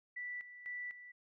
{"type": "tone with tremolo", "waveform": "sine", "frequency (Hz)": 1968, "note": "B6", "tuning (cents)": -7, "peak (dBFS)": -40, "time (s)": [0.16, 1.12], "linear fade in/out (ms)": 10, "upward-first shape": "square", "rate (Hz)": 2, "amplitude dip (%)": 70, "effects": []}